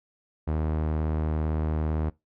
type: tone with low-pass filter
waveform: sawtooth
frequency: 77.78 Hz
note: D#2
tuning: in tune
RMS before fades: -27 dBFS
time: 0.47-2.1 s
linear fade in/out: 10 ms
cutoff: 1100 Hz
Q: 0.58
effects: noise-tail reverb RT60 0.2 s tail -21 dB re dry